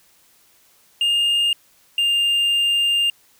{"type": "tone pair in turn", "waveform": "triangle", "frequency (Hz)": [2822, 2804], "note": ["F7", "F7"], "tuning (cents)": [17, 6], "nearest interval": "unison", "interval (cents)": 11, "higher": "first", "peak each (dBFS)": -14, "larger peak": "neither", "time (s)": [[1.01, 1.53], [1.98, 3.1]], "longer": "second", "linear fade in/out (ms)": 2, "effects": ["white hiss -56 dBFS RMS until 3.39 s"]}